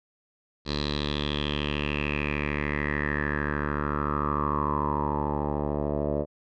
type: tone with low-pass filter sweep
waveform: 10% pulse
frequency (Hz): 73.42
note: D2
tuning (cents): 0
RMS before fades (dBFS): -28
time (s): 0.65-6.26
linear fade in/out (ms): 50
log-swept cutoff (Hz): 4300 to 610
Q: 7
effects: none